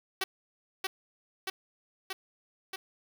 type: tone with echo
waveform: 5% pulse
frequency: 380.9 Hz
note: G4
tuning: 50 cents flat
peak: -17 dBFS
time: 0.21-0.24 s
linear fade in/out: 5 ms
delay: 630 ms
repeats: 4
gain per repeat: -2 dB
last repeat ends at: 2.76 s
effects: none